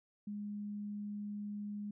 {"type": "tone", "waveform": "sine", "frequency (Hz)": 206.5, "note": "G#3", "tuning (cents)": -10, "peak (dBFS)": -39, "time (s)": [0.27, 1.91], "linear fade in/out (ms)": 5, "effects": []}